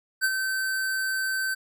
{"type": "tone with ADSR envelope", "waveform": "square", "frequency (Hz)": 1542, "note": "G6", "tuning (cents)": -29, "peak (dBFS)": -20, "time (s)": [0.21, 1.55], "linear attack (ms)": 33, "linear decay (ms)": 49, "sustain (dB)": -6, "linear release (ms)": 17, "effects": []}